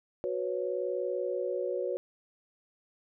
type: chord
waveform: sine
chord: F# suspended fourth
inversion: none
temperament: equal with one note detuned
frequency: 368.3 / 493.9 / 554.4 Hz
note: F#4 / B4 / C#5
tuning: -8 / 0 / 0 cents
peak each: -34 dBFS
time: 0.24-1.97 s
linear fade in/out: 0 ms
effects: none